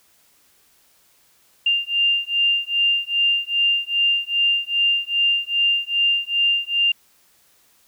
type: beating tone pair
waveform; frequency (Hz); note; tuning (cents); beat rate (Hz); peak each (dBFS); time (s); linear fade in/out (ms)
sine; 2794 / 2796.5; F7 / F7; 0 / +2; 2.5; -20; 1.66-6.92; 5
effects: white hiss -58 dBFS RMS until 7.87 s